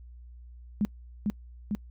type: tone with echo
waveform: sine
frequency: 207.7 Hz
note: G#3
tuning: in tune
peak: -22 dBFS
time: 0.81-0.85 s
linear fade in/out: 0 ms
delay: 450 ms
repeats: 2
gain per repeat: -2 dB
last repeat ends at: 1.75 s
effects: noise-tail reverb RT60 0.1 s tail -25 dB re dry + added 60 Hz sine -45 dBFS peak until 1.9 s